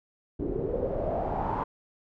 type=noise with low-pass filter sweep; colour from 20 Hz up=pink; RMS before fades=-30 dBFS; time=0.39-1.64 s; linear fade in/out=10 ms; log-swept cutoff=350 to 1000 Hz; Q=5.4; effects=none